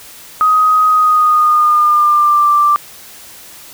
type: tone with pitch glide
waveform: sine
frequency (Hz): 1255 to 1177.7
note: D#6 to D6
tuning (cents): +15 to +4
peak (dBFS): -7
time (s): 0.41-2.76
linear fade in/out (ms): 0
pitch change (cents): -111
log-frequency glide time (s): 0.89-2.49
effects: white hiss -36 dBFS RMS until 3.73 s